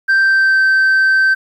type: tone with pitch glide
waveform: sine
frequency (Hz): 1568 to 1550.9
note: G6 to G6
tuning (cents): 0 to -19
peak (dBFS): -6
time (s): 0.08-1.35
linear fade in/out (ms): 20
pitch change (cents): -19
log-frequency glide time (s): 0.23-0.61
effects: tanh soft clip ceiling -8 dBFS + 8-bit